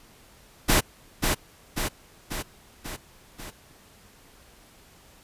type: noise with echo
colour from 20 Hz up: pink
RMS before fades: -19 dBFS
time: 0.68-0.81 s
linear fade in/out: 20 ms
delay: 540 ms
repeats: 5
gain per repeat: -4 dB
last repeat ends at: 3.51 s
effects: pink hiss -54 dBFS RMS until 5.23 s + resampled to 32000 Hz